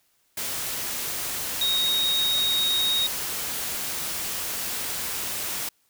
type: tone in noise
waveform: sine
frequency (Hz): 3757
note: A#7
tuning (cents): +13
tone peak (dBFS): -21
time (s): 1.61-3.07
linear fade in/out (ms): 5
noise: white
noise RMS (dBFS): -30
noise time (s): 0.37-5.69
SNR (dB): +6
effects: white hiss -67 dBFS RMS until 5.89 s